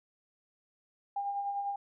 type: tone with tremolo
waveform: sine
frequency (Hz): 803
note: G5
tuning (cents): +41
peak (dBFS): -30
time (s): 1.16-1.76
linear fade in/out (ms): 5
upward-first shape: sine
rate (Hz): 10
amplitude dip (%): 40
effects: none